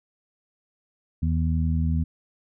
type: harmonic tone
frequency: 80.8 Hz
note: E2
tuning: 34 cents flat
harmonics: 1 / 2 / 3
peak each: -22 / -26 / -30 dBFS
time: 1.22-2.04 s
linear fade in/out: 10 ms
effects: none